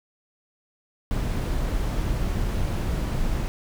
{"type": "noise", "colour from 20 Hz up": "brown", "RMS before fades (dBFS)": -25, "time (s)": [1.11, 3.48], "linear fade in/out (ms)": 0, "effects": []}